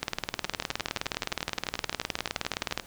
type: two click trains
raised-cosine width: 0.2 ms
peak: -14 / -10 dBFS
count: 28 / 54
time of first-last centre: 0.45-2.798 / 0.03-2.776 s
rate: 11.5 / 19.3 Hz
effects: pink hiss -51 dBFS RMS until 2.86 s